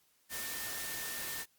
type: tone in noise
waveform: sine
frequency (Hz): 1800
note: A6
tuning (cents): +39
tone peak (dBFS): -46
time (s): 0.29-1.46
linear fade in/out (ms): 50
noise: white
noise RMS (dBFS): -40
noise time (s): 0.29-1.46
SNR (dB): -9
effects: white hiss -71 dBFS RMS until 1.58 s + Opus 48 kbps